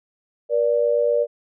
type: tone pair together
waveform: sine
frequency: 477.9 / 586 Hz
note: A#4 / D5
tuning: +43 / -4 cents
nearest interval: major third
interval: 353 cents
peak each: -19 dBFS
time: 0.49-1.27 s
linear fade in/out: 50 ms
effects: none